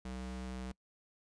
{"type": "ring-modulated tone", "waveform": "square", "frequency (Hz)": 126.9, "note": "B2", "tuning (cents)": 47, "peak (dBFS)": -38, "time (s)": [0.05, 0.72], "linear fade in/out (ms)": 5, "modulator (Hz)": 63.9, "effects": ["noise-tail reverb RT60 0.1 s tail -24 dB re dry", "resampled to 22050 Hz"]}